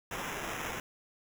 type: noise with sample-and-hold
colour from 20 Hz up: blue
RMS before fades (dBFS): -38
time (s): 0.11-0.8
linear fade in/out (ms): 2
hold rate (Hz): 4410
effects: none